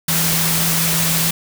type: tone in noise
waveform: sine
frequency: 164.7 Hz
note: E3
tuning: 1 cent flat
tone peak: -21 dBFS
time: 0.08-1.31 s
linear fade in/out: 5 ms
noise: white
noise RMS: -18 dBFS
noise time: 0.08-1.31 s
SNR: -6 dB
effects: none